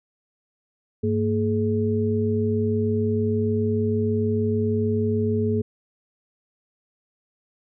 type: tone cluster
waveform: sine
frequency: 101.5 / 228.1 / 422.9 Hz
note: G#2 / A#3 / G#4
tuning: -39 / -37 / +31 cents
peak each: -24 dBFS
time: 1.03-5.62 s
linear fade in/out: 10 ms
effects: none